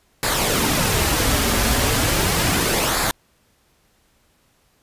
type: noise with flanger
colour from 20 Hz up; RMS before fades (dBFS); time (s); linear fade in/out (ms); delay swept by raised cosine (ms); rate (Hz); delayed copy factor
pink; -19; 0.23-3.11; 0; 0.33 to 6.33; 0.36; -0.5
effects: pink hiss -61 dBFS RMS until 4.82 s + resampled to 32000 Hz